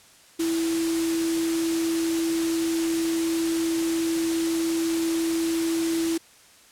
sine tone in noise, 329.6 Hz, E4, in tune, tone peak -22 dBFS, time 0.39-6.18 s, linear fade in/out 10 ms, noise white, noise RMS -32 dBFS, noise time 0.39-6.18 s, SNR +7 dB, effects white hiss -53 dBFS RMS until 6.71 s + low-pass 10000 Hz 12 dB/octave

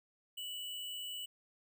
sine tone with sample-and-hold, 2960 Hz, F#7, in tune, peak -40 dBFS, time 0.37-1.26 s, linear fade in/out 10 ms, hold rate 11025 Hz, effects none

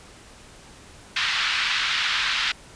white band-pass noise, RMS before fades -24 dBFS, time 1.16-2.52 s, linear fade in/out 5 ms, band 1200 to 3900 Hz, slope 24 dB/octave, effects pink hiss -47 dBFS RMS until 2.75 s + resampled to 22050 Hz

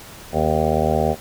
harmonic tone, 77.78 Hz, D#2, in tune, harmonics 1 / 2 / 3 / 5 / 6 / 7 / 8 / 9 / 10, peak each -25 / -25 / -25 / -25 / -25 / -25 / -25 / -25 / -25 dBFS, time 0.32-1.16 s, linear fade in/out 50 ms, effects pink hiss -40 dBFS RMS until 1.2 s

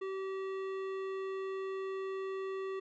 sine tone with hard clipping, 384.2 Hz, G4, 35 cents flat, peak -38 dBFS, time 0.01-2.8 s, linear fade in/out 10 ms, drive 13 dB, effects resampled to 16000 Hz

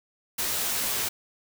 white noise with comb filter, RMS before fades -28 dBFS, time 0.38-1.09 s, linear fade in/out 10 ms, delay 15 ms, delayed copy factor -0.75, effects none

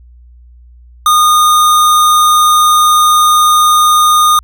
square tone, 1226 Hz, D#6, 26 cents flat, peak -6 dBFS, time 1.06-4.39 s, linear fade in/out 2 ms, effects added 60 Hz sine -36 dBFS peak until 4.43 s

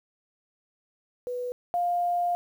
sine tone pair in turn, 493.9 / 702.7 Hz, B4 / F5, 0 / +10 cents, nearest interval tritone, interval 610 cents, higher second, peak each -29 / -23 dBFS, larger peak second, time 1.27-1.52 / 1.74-2.35 s, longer second, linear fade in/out 0 ms, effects 9-bit

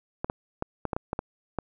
clicks, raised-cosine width 1 ms, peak -14 dBFS, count 9, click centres 0.245 / 0.299 / 0.624 / 0.853 / 0.932 / 0.965 / 1.131 / 1.191 / 1.587 s, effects none

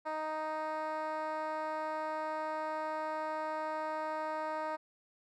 10% pulse tone with band-pass filter, 311.1 Hz, D#4, in tune, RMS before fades -37 dBFS, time 0.05-4.77 s, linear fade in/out 20 ms, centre 800 Hz, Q 1.7, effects none

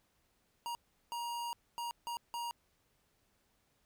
square tone bursts at uneven times, 945 Hz, A#5, 23 cents sharp, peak -38 dBFS, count 5, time 0.66-0.75 / 1.12-1.53 / 1.78-1.91 / 2.07-2.17 / 2.34-2.51 s, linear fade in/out 0 ms, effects pink hiss -75 dBFS RMS until 3.85 s

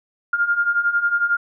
sine beating tone pair, 1400 / 1411 Hz, F6 / F6, +4 / +17 cents, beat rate 11 Hz, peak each -22 / -18 dBFS, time 0.33-1.37 s, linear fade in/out 5 ms, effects none

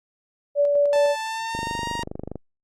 sine tone with tremolo, 576 Hz, D5, 34 cents flat, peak -15 dBFS, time 0.55-1.16 s, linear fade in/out 50 ms, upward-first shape square, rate 4.9 Hz, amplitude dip 25%
sawtooth tone with pitch glide, 880 to 937.7 Hz, A5 to A#5, 0 to +10 cents, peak -23 dBFS, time 0.93-2.03 s, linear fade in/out 0 ms, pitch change +110 cents, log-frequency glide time 1.18-1.87 s
click train, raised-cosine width 2 ms, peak -18 dBFS, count 21, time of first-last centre 1.55-2.356 s, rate 24.8 Hz
effects low-pass 8000 Hz 12 dB/octave + Opus 48 kbps

